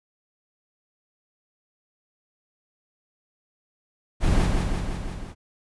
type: noise with echo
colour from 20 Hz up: brown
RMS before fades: -20 dBFS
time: 4.2-4.5 s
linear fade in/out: 50 ms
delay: 170 ms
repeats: 5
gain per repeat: -3 dB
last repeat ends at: 5.35 s
effects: resampled to 24000 Hz